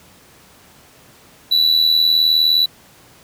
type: tone with amplitude modulation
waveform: triangle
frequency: 3951 Hz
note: B7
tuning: in tune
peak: -7 dBFS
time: 1.51-2.66 s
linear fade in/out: 10 ms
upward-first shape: sine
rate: 79.7 Hz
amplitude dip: 65%
effects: pink hiss -47 dBFS RMS until 3.23 s + high-pass 80 Hz 12 dB/octave